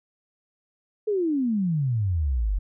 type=exponential sweep; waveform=sine; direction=down; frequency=440 to 44.09 Hz; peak=-21 dBFS; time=1.07-2.59 s; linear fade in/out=10 ms; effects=none